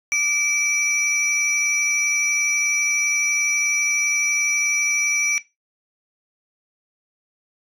sine tone pair together, 2319 / 5844 Hz, D7 / F#8, -22 / -22 cents, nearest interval octave + major third, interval 1600 cents, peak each -17 / -21 dBFS, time 0.12-5.38 s, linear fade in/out 0 ms, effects noise-tail reverb RT60 0.2 s tail -17 dB re dry + tanh soft clip ceiling -14 dBFS

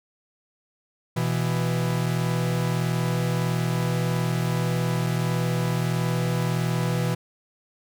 45% pulse tone pair together, 123.47 / 165.07 Hz, B2 / E3, 0 / +3 cents, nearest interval perfect fourth, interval 503 cents, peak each -25 dBFS, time 1.16-7.15 s, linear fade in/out 10 ms, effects none

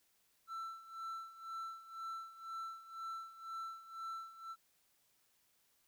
triangle tone with tremolo, 1335 Hz, E6, 22 cents sharp, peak -39 dBFS, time 0.47-4.56 s, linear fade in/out 50 ms, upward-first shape sine, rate 2 Hz, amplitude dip 80%, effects white hiss -75 dBFS RMS until 5.87 s

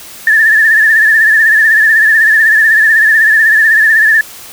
sine tone with vibrato, 1760 Hz, A6, in tune, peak -4 dBFS, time 0.27-4.21 s, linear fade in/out 2 ms, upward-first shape triangle, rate 16 Hz, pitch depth 82 cents each way, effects white hiss -31 dBFS RMS until 4.52 s

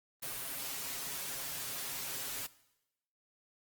white noise with comb filter, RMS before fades -40 dBFS, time 0.22-2.47 s, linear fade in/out 10 ms, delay 7.3 ms, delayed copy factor +1, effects noise-tail reverb RT60 0.9 s tail -19 dB re dry + Opus 32 kbps

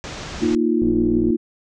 pink low-pass noise, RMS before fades -32 dBFS, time 0.04-0.55 s, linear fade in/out 0 ms, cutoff 7100 Hz, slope 48 dB/octave
sine chord, Bb suspended fourth, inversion none, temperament equal, 233.1 / 311.1 / 349.2 Hz, Bb3 / Eb4 / F4, 0 / 0 / 0 cents, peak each -20 dBFS, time 0.41-1.37 s, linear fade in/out 20 ms
click train, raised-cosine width 3 ms, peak -15 dBFS, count 30, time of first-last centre 0.82-1.303 s, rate 60 Hz
effects none

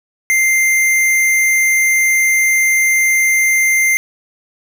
square tone, 2093 Hz, C7, in tune, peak -11 dBFS, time 0.3-3.97 s, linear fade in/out 0 ms, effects none

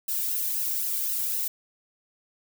violet noise with flanger, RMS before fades -28 dBFS, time 0.08-1.48 s, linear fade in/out 5 ms, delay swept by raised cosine 0.86 to 1.56 ms, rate 3.9 Hz, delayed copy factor -0.6, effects none

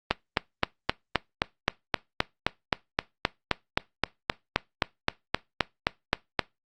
click train, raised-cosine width 0.3 ms, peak -4 dBFS, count 25, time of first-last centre 0.11-6.393 s, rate 3.82 Hz, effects noise-tail reverb RT60 0.2 s tail -22 dB re dry + Opus 32 kbps

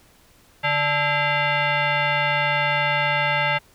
sine tone with frequency modulation, 587.3 Hz, D5, in tune, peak -18 dBFS, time 0.63-3.59 s, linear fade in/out 20 ms, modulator 732 Hz, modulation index 3.2, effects pink hiss -55 dBFS RMS until 3.74 s

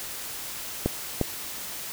clicks, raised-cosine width 2 ms, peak -9 dBFS, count 2, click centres 0.86 / 1.213 s, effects white hiss -36 dBFS RMS until 1.92 s

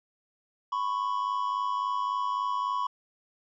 triangle tone pair together, 997 / 1100.6 Hz, B5 / C#6, +16 / -13 cents, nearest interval major second, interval 171 cents, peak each -28 dBFS, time 0.72-2.87 s, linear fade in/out 5 ms, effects resampled to 16000 Hz

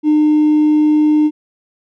triangle tone with hard clipping, 303.2 Hz, D#4, 45 cents flat, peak -8 dBFS, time 0.03-1.31 s, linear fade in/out 50 ms, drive 2 dB, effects none

